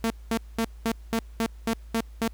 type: tone bursts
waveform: sawtooth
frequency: 227 Hz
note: A#3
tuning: 46 cents flat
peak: -19 dBFS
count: 9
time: 0.04-2.278 s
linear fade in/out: 0 ms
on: 62 ms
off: 210 ms
effects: added 55 Hz sine -41 dBFS peak until 2.33 s + pink hiss -61 dBFS RMS until 2.33 s